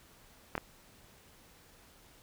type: clicks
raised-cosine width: 0.5 ms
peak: -18 dBFS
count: 2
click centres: 0.553 / 0.579 s
effects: pink hiss -60 dBFS RMS until 2.22 s